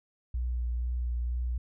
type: tone with vibrato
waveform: sine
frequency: 60.4 Hz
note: B1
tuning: 38 cents flat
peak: -28 dBFS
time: 0.34-1.58 s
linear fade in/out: 5 ms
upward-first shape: sine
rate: 2.1 Hz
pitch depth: 21 cents each way
effects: none